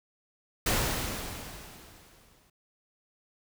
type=noise with exponential decay; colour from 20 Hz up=pink; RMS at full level=-25 dBFS; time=0.66-2.5 s; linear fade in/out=5 ms; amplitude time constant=400 ms; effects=none